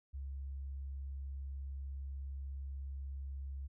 sine tone, 68.3 Hz, C#2, 25 cents flat, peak -40 dBFS, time 0.13-3.68 s, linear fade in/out 20 ms, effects none

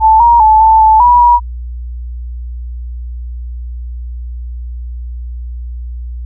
sine tone with pitch steps, 879 / 943 / 869 / 883 / 874 / 971 / 961 Hz, A5 / A#5 / A5 / A5 / A5 / B5 / B5, -2 / +20 / -22 / +6 / -12 / -30 / -48 cents, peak -3 dBFS, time 0-1.4 s, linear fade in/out 50 ms, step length 200 ms, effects added 60 Hz sine -20 dBFS peak until 6.25 s

